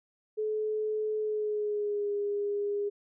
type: tone with pitch glide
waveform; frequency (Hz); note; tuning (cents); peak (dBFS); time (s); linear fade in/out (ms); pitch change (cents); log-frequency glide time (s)
sine; 429.7 to 408.4; A4 to G#4; -41 to -29; -28; 0.37-2.9; 20; -88; 1.19-2.12
effects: none